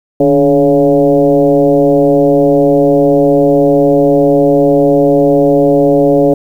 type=tone with frequency modulation; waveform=sine; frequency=424.9 Hz; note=G#4; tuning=40 cents sharp; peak=-5 dBFS; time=0.2-6.34 s; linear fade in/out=5 ms; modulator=136 Hz; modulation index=1.5; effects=7-bit